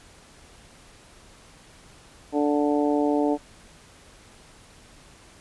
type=harmonic tone; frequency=146.6 Hz; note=D3; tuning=3 cents flat; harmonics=2 / 3 / 4 / 5 / 6; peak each=-22 / -26 / -28 / -30 / -32 dBFS; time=2.32-3.38 s; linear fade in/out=50 ms; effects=pink hiss -51 dBFS RMS until 5.4 s + resampled to 24000 Hz

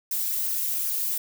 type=noise with flanger; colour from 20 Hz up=violet; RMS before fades=-27 dBFS; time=0.11-1.18 s; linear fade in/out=5 ms; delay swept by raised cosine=0.25 to 4.15 ms; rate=2.6 Hz; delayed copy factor=-0.6; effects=none

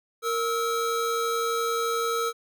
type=tone pair together; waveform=square; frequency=463.8 / 1299.8 Hz; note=A#4 / E6; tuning=-9 / -25 cents; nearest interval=octave + tritone; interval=1784 cents; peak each=-28 dBFS; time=0.22-2.33 s; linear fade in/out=50 ms; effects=none

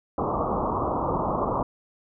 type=low-pass noise; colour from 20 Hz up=white; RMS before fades=-26 dBFS; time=0.18-1.63 s; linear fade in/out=2 ms; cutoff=1200 Hz; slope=96 dB/octave; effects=none

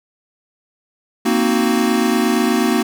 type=chord; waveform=square; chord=C half-diminished seventh; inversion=third; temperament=equal; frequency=233.1 / 261.6 / 311.1 / 370 Hz; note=Bb3 / C4 / Eb4 / Gb4; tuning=0 / 0 / 0 / 0 cents; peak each=-18 / -21 / -22 / -21 dBFS; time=1.25-2.83 s; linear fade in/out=10 ms; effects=none

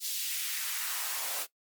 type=noise with high-pass filter sweep; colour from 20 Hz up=white; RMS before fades=-34 dBFS; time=0-1.47 s; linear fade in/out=50 ms; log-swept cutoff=4200 to 490 Hz; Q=1.3; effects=noise-tail reverb RT60 0.1 s tail -17 dB re dry + MP3 96 kbps

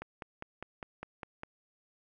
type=click train; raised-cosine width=0.5 ms; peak=-25 dBFS; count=8; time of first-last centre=0.02-1.434 s; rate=4.95 Hz; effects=none

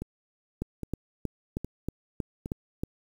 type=two click trains; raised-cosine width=3 ms; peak=-17 / -21 dBFS; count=8 / 4; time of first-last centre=0.62-2.835 / 0.02-2.459 s; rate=3.16 / 1.23 Hz; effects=8-bit

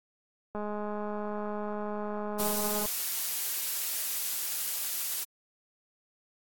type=click train; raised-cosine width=1 ms; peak=-23 dBFS; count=483; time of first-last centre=0.55-2.856 s; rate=209 Hz
type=noise; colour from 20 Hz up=blue; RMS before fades=-32 dBFS; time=2.38-5.25 s; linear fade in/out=20 ms
effects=AAC 64 kbps

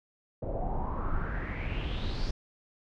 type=noise with low-pass filter sweep; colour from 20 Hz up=brown; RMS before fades=-32 dBFS; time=0.42-2.31 s; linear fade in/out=5 ms; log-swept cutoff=570 to 5100 Hz; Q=5.3; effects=none

